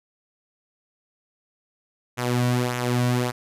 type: tone with flanger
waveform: sawtooth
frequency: 123.2 Hz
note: B2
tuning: 4 cents flat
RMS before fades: -23 dBFS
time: 2.17-3.32 s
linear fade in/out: 20 ms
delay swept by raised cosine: 0.21 to 2.41 ms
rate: 1.7 Hz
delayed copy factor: -0.6
effects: resampled to 32000 Hz